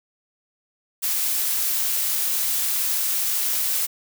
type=noise; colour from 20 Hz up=blue; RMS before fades=-23 dBFS; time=1.02-3.87 s; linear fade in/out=20 ms; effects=none